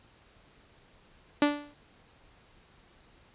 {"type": "tone with exponential decay", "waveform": "sawtooth", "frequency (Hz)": 291.9, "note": "D4", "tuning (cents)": -10, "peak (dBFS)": -15, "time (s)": [1.42, 1.74], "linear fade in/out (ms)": 2, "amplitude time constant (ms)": 69, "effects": ["pink hiss -60 dBFS RMS until 3.34 s", "resampled to 8000 Hz"]}